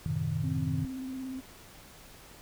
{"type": "chord", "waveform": "sine", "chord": "F# diminished seventh", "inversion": "none", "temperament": "equal with one note detuned", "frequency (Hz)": [92.5, 110, 129.38, 155.56], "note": ["F#2", "A2", "C3", "Eb3"], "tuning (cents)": [0, 0, -19, 0], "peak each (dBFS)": [-36, -37, -35, -31], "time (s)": [0.06, 0.85], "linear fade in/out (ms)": 0}
{"type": "tone with vibrato", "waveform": "sine", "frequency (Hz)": 261.6, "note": "C4", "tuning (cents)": 0, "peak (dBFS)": -35, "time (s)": [0.43, 1.41], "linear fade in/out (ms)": 20, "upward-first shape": "square", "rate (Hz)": 17, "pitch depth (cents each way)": 22}
{"effects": ["pink hiss -52 dBFS RMS until 2.41 s"]}